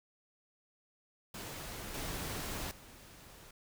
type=noise with level steps; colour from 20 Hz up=pink; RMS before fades=-44 / -40 / -55 dBFS; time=1.34-3.51 s; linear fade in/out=5 ms; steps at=1.94 / 2.71 s; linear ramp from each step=2 ms; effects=none